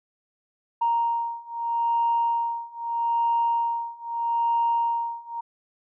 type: beating tone pair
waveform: sine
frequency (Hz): 932.3 / 933.09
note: A#5 / A#5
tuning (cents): 0 / +1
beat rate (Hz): 0.79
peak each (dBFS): -25 / -24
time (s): 0.81-5.41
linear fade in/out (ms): 10
effects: tanh soft clip ceiling -14 dBFS